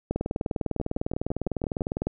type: two click trains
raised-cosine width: 2 ms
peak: -13 / -19 dBFS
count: 40 / 7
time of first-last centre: 0.11-2.07 / 0.8-1.808 s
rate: 19.9 / 5.95 Hz
effects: none